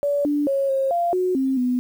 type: tone with pitch steps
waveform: sine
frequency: 573 / 292.2 / 549 / 538 / 691 / 366.5 / 265.7 / 249.2 Hz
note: D5 / D4 / C#5 / C5 / F5 / F#4 / C4 / B3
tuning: -43 / -9 / -17 / +48 / -19 / -16 / +27 / +16 cents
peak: -18 dBFS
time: 0.03-1.79 s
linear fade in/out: 0 ms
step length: 220 ms
effects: 8-bit